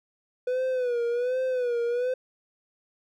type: tone with vibrato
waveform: triangle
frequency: 493.9 Hz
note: B4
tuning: in tune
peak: -22 dBFS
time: 0.47-2.14 s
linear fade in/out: 5 ms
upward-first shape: sine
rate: 1.3 Hz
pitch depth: 84 cents each way
effects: none